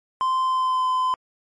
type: tone with pitch glide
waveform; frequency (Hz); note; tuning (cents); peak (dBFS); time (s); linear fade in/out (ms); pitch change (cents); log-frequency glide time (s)
triangle; 1038 to 1023.1; C6 to C6; -14 to -39; -17; 0.21-1.14; 0; -25; 0.43-0.87
effects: MP3 48 kbps